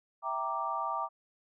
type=chord; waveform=sine; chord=E half-diminished seventh; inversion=none; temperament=equal; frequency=659.3 / 784 / 932.3 / 1174.7 Hz; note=E5 / G5 / Bb5 / D6; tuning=0 / 0 / 0 / 0 cents; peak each=-40 / -38 / -36 / -34 dBFS; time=0.22-1.09 s; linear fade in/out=50 ms; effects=none